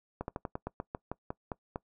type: slowing click train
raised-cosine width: 1 ms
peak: -21 dBFS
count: 12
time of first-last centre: 0.21-1.759 s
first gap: 71 ms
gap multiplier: 1.13
effects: noise-tail reverb RT60 0.1 s tail -22 dB re dry